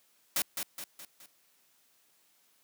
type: noise with echo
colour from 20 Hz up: white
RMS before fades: -29 dBFS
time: 0.36-0.42 s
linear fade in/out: 2 ms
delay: 210 ms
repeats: 4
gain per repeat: -6 dB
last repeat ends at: 1.26 s
effects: white hiss -68 dBFS RMS until 2.63 s + high-pass 150 Hz 12 dB/octave